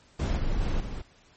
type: noise with level steps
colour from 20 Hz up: brown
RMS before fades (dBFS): -24 / -28 / -26 / -33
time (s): 0.19-1.02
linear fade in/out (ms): 10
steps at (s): 0.37 / 0.61 / 0.8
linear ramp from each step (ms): 2
effects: pink hiss -59 dBFS RMS until 1.36 s + MP3 32 kbps